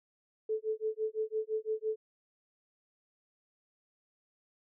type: tone with tremolo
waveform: sine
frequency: 436.2 Hz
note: A4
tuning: 15 cents flat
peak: -28 dBFS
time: 0.49-1.96 s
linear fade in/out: 5 ms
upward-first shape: sine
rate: 5.9 Hz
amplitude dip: 100%
effects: none